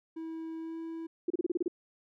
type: tone with pitch glide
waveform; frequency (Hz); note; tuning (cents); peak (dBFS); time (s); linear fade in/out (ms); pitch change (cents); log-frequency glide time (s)
triangle; 324.3 to 327.7; E4 to E4; -28 to -10; -35; 0.16-1.07; 10; +18; 0.58-0.78
type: tone bursts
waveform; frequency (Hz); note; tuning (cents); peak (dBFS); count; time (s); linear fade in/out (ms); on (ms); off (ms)
sine; 349.2; F4; 0; -26; 8; 1.28-1.681; 5; 23; 31
effects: none